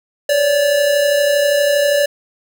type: tone pair together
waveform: square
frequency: 546.5 / 579 Hz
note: C#5 / D5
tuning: -25 / -25 cents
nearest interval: minor second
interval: 100 cents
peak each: -22 / -13 dBFS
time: 0.29-2.06 s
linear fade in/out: 5 ms
effects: none